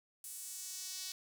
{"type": "tone with high-pass filter sweep", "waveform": "sawtooth", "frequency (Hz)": 374.5, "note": "F#4", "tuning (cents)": 21, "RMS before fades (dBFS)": -45, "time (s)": [0.24, 1.12], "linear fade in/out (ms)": 2, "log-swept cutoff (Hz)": [9600, 4600], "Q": 1.6, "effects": []}